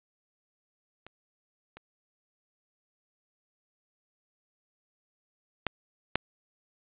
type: clicks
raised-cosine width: 0.3 ms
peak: -28 / -28 / -11 / -7 dBFS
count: 4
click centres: 1.066 / 1.77 / 5.667 / 6.156 s
effects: resampled to 8000 Hz + 8-bit